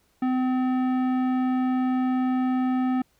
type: tone with tanh clipping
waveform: sine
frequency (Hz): 255.9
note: C4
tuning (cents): -38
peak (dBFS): -23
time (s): 0.22-3.02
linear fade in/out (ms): 5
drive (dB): 14
effects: pink hiss -66 dBFS RMS until 3.19 s